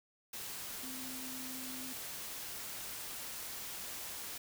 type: tone in noise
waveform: sine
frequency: 257.9 Hz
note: C4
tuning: 25 cents flat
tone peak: -47 dBFS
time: 0.83-1.93 s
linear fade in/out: 5 ms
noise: white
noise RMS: -44 dBFS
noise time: 0.33-4.38 s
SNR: -6 dB
effects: none